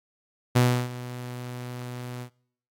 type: tone with ADSR envelope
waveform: sawtooth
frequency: 123.47 Hz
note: B2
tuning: in tune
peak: -12 dBFS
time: 0.55-2.3 s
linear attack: 14 ms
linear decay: 320 ms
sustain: -18 dB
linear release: 83 ms
effects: noise-tail reverb RT60 0.7 s tail -26 dB re dry + AAC 64 kbps